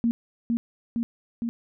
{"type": "tone with echo", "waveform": "sine", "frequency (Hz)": 233.1, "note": "A#3", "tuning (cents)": 0, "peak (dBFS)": -19, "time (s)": [0.04, 0.11], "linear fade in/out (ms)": 0, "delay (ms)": 460, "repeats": 3, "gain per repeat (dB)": -2, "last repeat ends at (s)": 1.49, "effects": []}